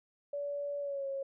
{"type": "tone with pitch glide", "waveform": "sine", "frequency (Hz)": [573, 546.5], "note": ["D5", "C#5"], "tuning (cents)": [-43, -25], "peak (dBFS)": -34, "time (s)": [0.33, 1.23], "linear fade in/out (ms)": 5, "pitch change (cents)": -82, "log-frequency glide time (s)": [0.8, 1.07], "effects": []}